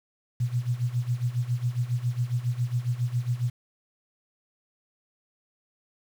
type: tone with tremolo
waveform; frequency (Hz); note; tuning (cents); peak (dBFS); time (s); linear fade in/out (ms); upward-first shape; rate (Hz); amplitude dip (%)
sine; 121.9; B2; -22; -21; 0.4-3.5; 5; sine; 7.3; 85
effects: 8-bit